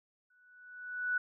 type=tone with exponential growth; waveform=sine; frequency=1480 Hz; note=F#6; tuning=in tune; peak=-27 dBFS; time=0.3-1.18 s; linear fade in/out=5 ms; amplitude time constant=190 ms; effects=none